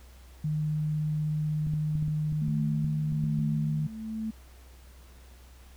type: tone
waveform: sine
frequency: 152.7 Hz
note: D#3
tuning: 32 cents flat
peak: -26 dBFS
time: 0.44-3.87 s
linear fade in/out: 5 ms
type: clicks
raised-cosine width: 5 ms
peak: -25 dBFS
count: 11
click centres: 1.669 / 1.737 / 1.954 / 2.026 / 2.081 / 2.325 / 2.482 / 2.845 / 3.124 / 3.239 / 3.39 s
type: tone with tremolo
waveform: sine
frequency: 220 Hz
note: A3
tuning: in tune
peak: -29 dBFS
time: 2.41-4.31 s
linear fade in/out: 10 ms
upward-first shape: triangle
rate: 1.2 Hz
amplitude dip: 75%
effects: added 63 Hz sine -49 dBFS peak until 5.76 s + pink hiss -58 dBFS RMS until 5.76 s